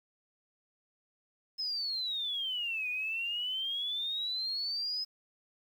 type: exponential two-way sweep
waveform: sine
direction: down then up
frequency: 5190 to 2452 to 5110 Hz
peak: -32 dBFS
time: 1.58-5.05 s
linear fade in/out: 20 ms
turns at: 2.89 s
effects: 10-bit